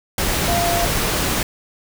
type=tone in noise; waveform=sine; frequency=690 Hz; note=F5; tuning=21 cents flat; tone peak=-19 dBFS; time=0.48-0.85 s; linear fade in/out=2 ms; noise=pink; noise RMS=-20 dBFS; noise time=0.18-1.43 s; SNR=-2 dB; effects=none